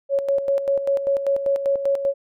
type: tone with tremolo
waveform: sine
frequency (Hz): 554.4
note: C#5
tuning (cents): 0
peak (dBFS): -16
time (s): 0.09-2.14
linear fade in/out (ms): 50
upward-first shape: square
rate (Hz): 5.1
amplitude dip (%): 60
effects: none